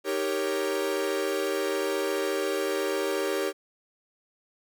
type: chord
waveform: 45% pulse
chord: Eb dominant seventh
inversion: none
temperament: equal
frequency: 311.1 / 392 / 466.2 / 554.4 Hz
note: Eb4 / G4 / Bb4 / Db5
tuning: 0 / 0 / 0 / 0 cents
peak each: -35 / -29 / -33 / -32 dBFS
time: 0.04-3.53 s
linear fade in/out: 50 ms
effects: none